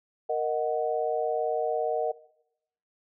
sine chord, D# minor, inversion second, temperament equal, 466.2 / 622.3 / 740 Hz, A#4 / D#5 / F#5, 0 / 0 / 0 cents, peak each -29 / -29 / -30 dBFS, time 0.29-2.12 s, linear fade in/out 10 ms, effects noise-tail reverb RT60 0.8 s tail -20 dB re dry

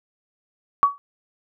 sine tone with exponential decay, 1131 Hz, C#6, 34 cents sharp, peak -8 dBFS, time 0.83-0.98 s, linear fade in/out 0 ms, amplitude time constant 32 ms, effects none

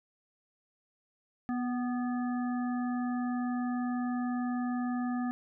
harmonic tone with a mistuned harmonic, 245.5 Hz, B3, 10 cents flat, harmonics 1 / 3 / 5 / 7, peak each -30 / -40 / -44 / -47 dBFS, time 1.49-5.31 s, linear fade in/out 0 ms, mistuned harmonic 3, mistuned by +29 cents, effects none

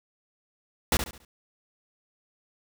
pink noise with echo, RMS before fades -22 dBFS, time 0.92-0.97 s, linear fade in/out 2 ms, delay 70 ms, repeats 4, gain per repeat -9 dB, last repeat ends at 1.25 s, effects none

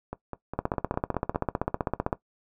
two click trains, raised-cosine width 1 ms, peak -11 / -19 dBFS, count 25 / 7, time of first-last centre 0.59-2.128 / 0.13-1.347 s, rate 15.6 / 4.93 Hz, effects noise-tail reverb RT60 0.1 s tail -17 dB re dry

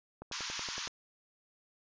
click train, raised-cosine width 1 ms, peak -30 dBFS, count 8, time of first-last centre 0.22-0.874 s, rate 10.7 Hz
white band-pass noise, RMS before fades -40 dBFS, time 0.32-0.88 s, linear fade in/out 0 ms, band 900 to 6700 Hz, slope 96 dB/octave
effects resampled to 16000 Hz

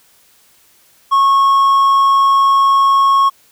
triangle tone, 1096 Hz, C#6, 20 cents flat, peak -6 dBFS, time 1.11-3.3 s, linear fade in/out 20 ms, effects white hiss -51 dBFS RMS until 3.51 s

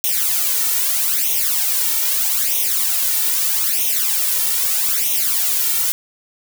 blue noise with flanger, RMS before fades -18 dBFS, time 0.04-5.92 s, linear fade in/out 0 ms, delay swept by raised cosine 0.32 to 2.22 ms, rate 0.79 Hz, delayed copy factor +0.85, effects none

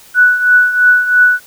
sine tone with tremolo, 1480 Hz, F#6, in tune, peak -3 dBFS, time 0.14-1.4 s, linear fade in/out 50 ms, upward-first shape triangle, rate 3 Hz, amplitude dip 75%, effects white hiss -41 dBFS RMS until 1.46 s

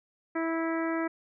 harmonic tone, 327.5 Hz, E4, 11 cents flat, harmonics 1 / 2 / 3 / 4 / 5 / 6 / 7, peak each -29 / -35 / -39 / -38 / -40 / -40 / -46 dBFS, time 0.35-1.08 s, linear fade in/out 10 ms, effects none

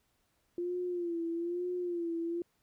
sine tone with vibrato, 346.1 Hz, F4, 16 cents flat, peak -32 dBFS, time 0.58-2.42 s, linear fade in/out 2 ms, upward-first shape sine, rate 1.1 Hz, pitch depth 66 cents each way, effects pink hiss -75 dBFS RMS until 2.62 s

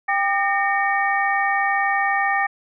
sine tone cluster, 792 / 1202 / 1834 / 2267 Hz, G5 / D6 / A#6 / C#7, +18 / +40 / -29 / +38 cents, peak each -21 / -26 / -21 / -28 dBFS, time 0.08-2.47 s, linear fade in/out 10 ms, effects none

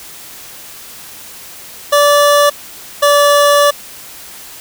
25% pulse tone pair in turn, 580 / 577.9 Hz, D5 / D5, -22 / -28 cents, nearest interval unison, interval 6 cents, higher first, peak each -3 dBFS, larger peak neither, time 1.92-2.5 / 3.02-3.71 s, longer second, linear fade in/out 10 ms, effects white hiss -33 dBFS RMS until 4.6 s

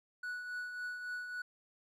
triangle tone with tremolo, 1474 Hz, F#6, 7 cents flat, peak -35 dBFS, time 0.23-1.42 s, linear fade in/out 5 ms, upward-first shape triangle, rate 3.6 Hz, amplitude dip 50%, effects none

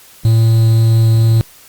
triangle tone with quantisation, 112.8 Hz, A2, 44 cents sharp, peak -5 dBFS, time 0.25-1.41 s, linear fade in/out 0 ms, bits 5, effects white hiss -42 dBFS RMS until 1.68 s + Opus 48 kbps

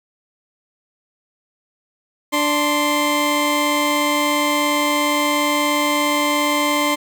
20% pulse tone pair together, 293.7 / 1046.5 Hz, D4 / C6, 0 / 0 cents, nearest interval octave + minor seventh, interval 2200 cents, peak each -14 dBFS, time 2.32-6.96 s, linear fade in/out 20 ms, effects none

